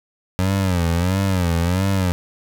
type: tone with vibrato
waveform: 25% pulse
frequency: 90.5 Hz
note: F#2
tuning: 38 cents flat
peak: -13 dBFS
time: 0.39-2.12 s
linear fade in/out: 0 ms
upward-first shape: sine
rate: 1.5 Hz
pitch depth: 140 cents each way
effects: none